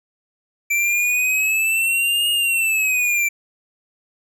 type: exponential two-way sweep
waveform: square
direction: up then down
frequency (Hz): 2336 to 2860 to 2336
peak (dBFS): -17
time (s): 0.7-3.29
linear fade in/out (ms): 10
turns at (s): 2.3
effects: none